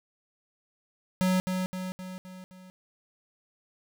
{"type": "tone with echo", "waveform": "square", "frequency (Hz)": 185, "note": "F#3", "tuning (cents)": 0, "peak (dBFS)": -23, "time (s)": [1.21, 1.4], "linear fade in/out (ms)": 0, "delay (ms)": 260, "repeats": 5, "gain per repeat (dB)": -5, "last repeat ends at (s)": 2.7, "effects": []}